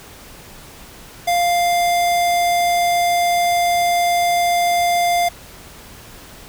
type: tone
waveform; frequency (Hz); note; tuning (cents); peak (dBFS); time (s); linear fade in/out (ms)
square; 698.5; F5; 0; -15; 1.27-5.29; 10
effects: pink hiss -40 dBFS RMS until 6.48 s